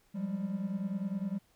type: tone cluster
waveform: triangle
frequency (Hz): 176.7 / 196.1 / 206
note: F3 / G3 / G#3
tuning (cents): +21 / +1 / -14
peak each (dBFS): -37 / -32 / -39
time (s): 0.14-1.39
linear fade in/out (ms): 20
effects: pink hiss -69 dBFS RMS until 1.55 s